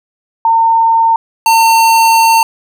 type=tone pair in turn; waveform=sine / square; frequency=909 / 905.6 Hz; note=A#5 / A5; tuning=-44 / +50 cents; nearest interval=unison; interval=6 cents; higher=first; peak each=-6 dBFS; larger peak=neither; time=0.45-1.16 / 1.46-2.43 s; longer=second; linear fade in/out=2 ms; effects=none